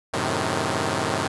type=chord; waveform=5% pulse; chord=F# diminished seventh; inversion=none; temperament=equal; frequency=92.5 / 110 / 130.81 / 155.56 Hz; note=F#2 / A2 / C3 / Eb3; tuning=0 / 0 / 0 / 0 cents; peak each=-17 dBFS; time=0.13-1.28 s; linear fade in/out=10 ms; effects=resampled to 24000 Hz

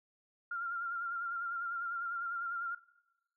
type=tone with vibrato; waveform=sine; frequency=1387 Hz; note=F6; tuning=12 cents flat; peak=-35 dBFS; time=0.51-2.75 s; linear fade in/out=5 ms; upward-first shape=sine; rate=10 Hz; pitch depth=46 cents each way; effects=noise-tail reverb RT60 1.0 s tail -21 dB re dry

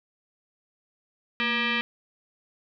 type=tone with frequency modulation; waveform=sine; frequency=228.8 Hz; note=A#3; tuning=32 cents flat; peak=-23 dBFS; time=1.4-1.81 s; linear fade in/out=0 ms; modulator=714 Hz; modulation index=4.3; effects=none

